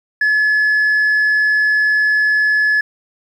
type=tone; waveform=sine; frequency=1711 Hz; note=A6; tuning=49 cents flat; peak=-9 dBFS; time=0.21-2.81 s; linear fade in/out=5 ms; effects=tanh soft clip ceiling -10 dBFS + 8-bit